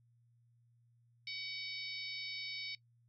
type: harmonic tone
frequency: 755 Hz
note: F#5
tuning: 35 cents sharp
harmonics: 3 / 4 / 5 / 6 / 7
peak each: -45 / -52 / -47 / -48 / -49 dBFS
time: 1.27-2.75 s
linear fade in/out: 2 ms
effects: noise-tail reverb RT60 0.1 s tail -19 dB re dry + added 118 Hz sine -67 dBFS peak until 3.08 s

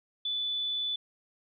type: tone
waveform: sine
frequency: 3481 Hz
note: A7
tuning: 19 cents flat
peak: -29 dBFS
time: 0.25-0.96 s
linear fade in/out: 5 ms
effects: none

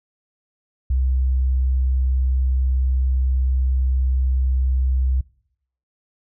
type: tone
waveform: sine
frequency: 64.6 Hz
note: C2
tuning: 21 cents flat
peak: -16 dBFS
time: 0.9-5.21 s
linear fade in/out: 5 ms
effects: noise-tail reverb RT60 0.7 s tail -23 dB re dry

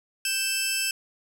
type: tone pair together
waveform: 15% pulse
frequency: 1563.5 / 2637 Hz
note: G6 / E7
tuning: -5 / 0 cents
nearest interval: major sixth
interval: 905 cents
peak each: -26 / -18 dBFS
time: 0.25-0.91 s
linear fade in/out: 2 ms
effects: none

